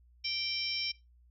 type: harmonic tone with a mistuned harmonic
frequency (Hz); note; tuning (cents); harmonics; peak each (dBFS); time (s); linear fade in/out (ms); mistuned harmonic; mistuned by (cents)
780; G5; -9; 3 / 4 / 5 / 6 / 7; -39 / -39 / -44 / -42 / -35; 0.24-0.92; 10; 6; +71
effects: noise-tail reverb RT60 0.2 s tail -18 dB re dry + added 60 Hz sine -59 dBFS peak until 1.3 s